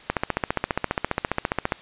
click train, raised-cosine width 0.5 ms, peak -6 dBFS, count 25, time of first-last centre 0.1-1.722 s, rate 14.8 Hz, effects white hiss -46 dBFS RMS until 1.81 s + resampled to 8000 Hz

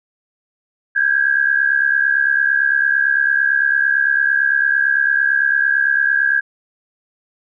sine tone pair together, 1582.1 / 1651 Hz, G6 / G#6, +16 / -11 cents, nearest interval minor second, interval 73 cents, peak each -16 / -15 dBFS, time 0.95-6.41 s, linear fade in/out 20 ms, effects none

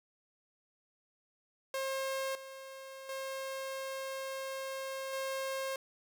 sawtooth tone with level steps, 535 Hz, C5, 38 cents sharp, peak -30 / -42 / -34 / -31 dBFS, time 1.74-5.76 s, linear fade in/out 2 ms, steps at 2.35 / 3.09 / 5.13 s, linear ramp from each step 2 ms, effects none

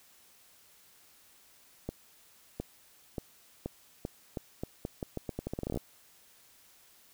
accelerating click train, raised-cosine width 2 ms, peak -21 dBFS, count 22, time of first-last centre 1.89-5.773 s, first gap 710 ms, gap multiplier 0.82, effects white hiss -61 dBFS RMS until 7.13 s

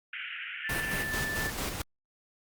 white band-pass noise, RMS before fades -39 dBFS, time 0.13-1.04 s, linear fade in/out 2 ms, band 1400 to 3000 Hz, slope 96 dB/octave
sine tone, 1760 Hz, A6, in tune, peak -32 dBFS, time 0.64-1.5 s, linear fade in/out 5 ms
pink noise with tremolo, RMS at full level -33 dBFS, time 0.69-1.82 s, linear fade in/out 5 ms, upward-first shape square, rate 4.5 Hz, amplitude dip 40%
effects Opus 48 kbps

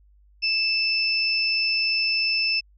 sine tone pair together, 2637 / 5274 Hz, E7 / E8, 0 / 0 cents, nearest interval octave, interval 1200 cents, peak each -23 dBFS, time 0.42-2.61 s, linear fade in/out 20 ms, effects added 50 Hz sine -53 dBFS peak until 2.77 s

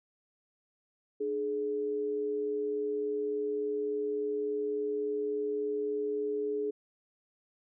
sine tone pair together, 298.2 / 421.7 Hz, D4 / G#4, +27 / +26 cents, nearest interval tritone, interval 599 cents, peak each -39 / -30 dBFS, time 1.2-6.71 s, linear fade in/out 10 ms, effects none

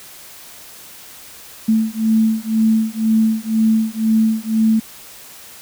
sine beating tone pair, 220 / 222 Hz, A3 / A3, 0 / +16 cents, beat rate 2 Hz, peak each -16 dBFS, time 1.68-4.8 s, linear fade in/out 10 ms, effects white hiss -39 dBFS RMS until 5.61 s

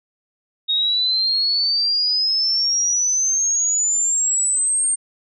sine exponential sweep, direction up, 3729 to 8740 Hz, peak -16 dBFS, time 0.68-4.96 s, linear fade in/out 20 ms, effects none

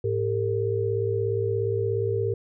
sine tone cluster, 106.8 / 399.9 / 456.9 Hz, G#2 / G4 / A#4, +49 / +35 / -35 cents, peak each -27 dBFS, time 0.04-2.34 s, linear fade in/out 5 ms, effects none

